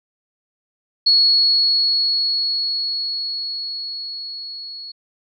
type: tone with level ramp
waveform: sine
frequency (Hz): 4354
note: C#8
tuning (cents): -32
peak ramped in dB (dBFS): -10 to -31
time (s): 1.06-4.92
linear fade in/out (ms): 10
effects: none